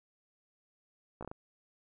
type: slowing click train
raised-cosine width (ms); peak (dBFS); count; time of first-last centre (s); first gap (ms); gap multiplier
1; -28; 5; 1.21-1.315; 16; 1.34
effects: none